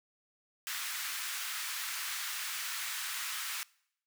pink high-pass noise, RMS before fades -38 dBFS, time 0.67-3.63 s, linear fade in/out 0 ms, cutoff 1300 Hz, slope 24 dB/octave, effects noise-tail reverb RT60 0.7 s tail -24 dB re dry

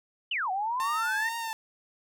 sine exponential two-way sweep, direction down then up, 3136 to 733 to 1887 Hz, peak -27 dBFS, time 0.31-1.29 s, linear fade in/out 5 ms, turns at 0.51 s
sawtooth tone with vibrato, 896 Hz, A5, 31 cents sharp, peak -28 dBFS, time 0.8-1.53 s, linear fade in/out 0 ms, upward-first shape triangle, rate 2.2 Hz, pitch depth 69 cents each way
effects none

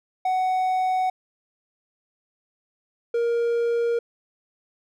triangle tone pair in turn, 745 / 469.3 Hz, F#5 / A#4, +12 / +12 cents, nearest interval minor sixth, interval 800 cents, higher first, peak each -18 dBFS, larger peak neither, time 0.25-1.1 / 3.14-3.99 s, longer neither, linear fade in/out 5 ms, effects none

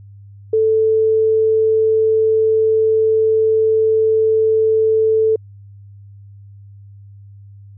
sine tone, 440 Hz, A4, in tune, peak -11 dBFS, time 0.53-5.36 s, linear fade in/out 5 ms, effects added 100 Hz sine -37 dBFS peak until 7.77 s

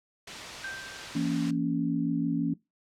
white noise, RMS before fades -38 dBFS, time 0.27-1.51 s, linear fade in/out 5 ms
sine tone with exponential decay, 1568 Hz, G6, in tune, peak -33 dBFS, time 0.64-1.56 s, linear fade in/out 5 ms, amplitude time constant 200 ms
sine chord, A# diminished, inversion second, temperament just, 167.82 / 233.1 / 279.7 Hz, E3 / A#3 / C#4, +31 / 0 / +16 cents, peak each -31 / -31 / -28 dBFS, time 1.15-2.54 s, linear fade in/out 5 ms
effects noise-tail reverb RT60 0.2 s tail -20 dB re dry + low-pass 5000 Hz 12 dB/octave

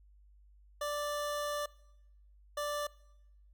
25% pulse tone bursts at uneven times, 587.3 Hz, D5, in tune, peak -30 dBFS, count 2, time 0.81-1.66 / 2.57-2.87 s, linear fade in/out 5 ms, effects noise-tail reverb RT60 0.9 s tail -22 dB re dry + added 50 Hz sine -58 dBFS peak until 3.53 s

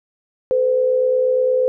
sine tone pair together, 441.4 / 509.9 Hz, A4 / C5, +5 / -45 cents, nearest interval major second, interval 250 cents, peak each -23 / -14 dBFS, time 0.51-1.68 s, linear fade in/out 0 ms, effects none

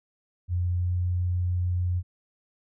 sine tone with pitch glide, 88.7 to 89.32 Hz, F2 to F2, +27 to +39 cents, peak -23 dBFS, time 0.48-2.03 s, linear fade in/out 50 ms, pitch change +12 cents, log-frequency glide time 0.79-0.87 s, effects none

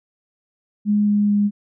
sine tone with pitch steps, 207.7 / 206.4 / 205.1 Hz, G#3 / G#3 / G#3, 0 / -10 / -21 cents, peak -14 dBFS, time 0.85-1.51 s, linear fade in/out 50 ms, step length 220 ms, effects none

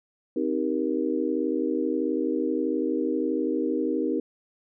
sine chord, C minor seventh, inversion none, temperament just, 261.6 / 314 / 392.4 / 470.9 Hz, C4 / Eb4 / G4 / Bb4, 0 / +16 / +2 / +18 cents, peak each -29 / -27 / -30 / -30 dBFS, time 0.36-4.2 s, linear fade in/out 5 ms, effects none

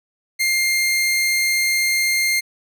sawtooth tone, 2112 Hz, C7, 16 cents sharp, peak -13 dBFS, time 0.39-2.41 s, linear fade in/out 20 ms, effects none

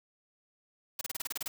white noise bursts, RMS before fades -35 dBFS, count 10, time 0.99-1.48 s, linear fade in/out 5 ms, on 22 ms, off 30 ms, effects none

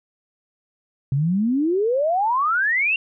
sine exponential sweep, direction up, 130 to 2794 Hz, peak -17 dBFS, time 1.12-2.96 s, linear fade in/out 2 ms, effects none

